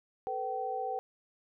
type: tone cluster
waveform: sine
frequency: 441 / 495.9 / 769 Hz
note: A4 / B4 / G5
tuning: +4 / +7 / -33 cents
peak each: -40 / -38 / -34 dBFS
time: 0.27-0.99 s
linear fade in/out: 0 ms
effects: none